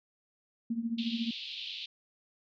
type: tone with tremolo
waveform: sine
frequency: 230.7 Hz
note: A#3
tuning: 18 cents flat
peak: -27 dBFS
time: 0.7-1.31 s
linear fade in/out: 5 ms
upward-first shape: triangle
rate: 14 Hz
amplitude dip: 85%
type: band-pass noise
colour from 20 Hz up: white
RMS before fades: -41 dBFS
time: 0.98-1.86 s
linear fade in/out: 5 ms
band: 2700 to 4100 Hz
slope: 48 dB/octave
effects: none